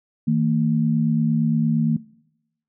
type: tone pair together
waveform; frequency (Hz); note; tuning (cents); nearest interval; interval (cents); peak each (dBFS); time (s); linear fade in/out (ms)
sine; 159.09 / 227.8; D#3 / A#3; +39 / -40; tritone; 621; -20 / -18; 0.27-1.97; 10
effects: noise-tail reverb RT60 0.8 s tail -20 dB re dry